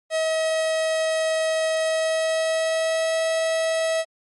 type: tone with pitch glide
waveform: 45% pulse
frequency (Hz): 639 to 647.5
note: D#5 to E5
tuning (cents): +46 to -31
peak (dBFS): -20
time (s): 0.1-4.05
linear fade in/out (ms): 50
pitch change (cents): +23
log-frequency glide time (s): 1.78-3.2
effects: MP3 48 kbps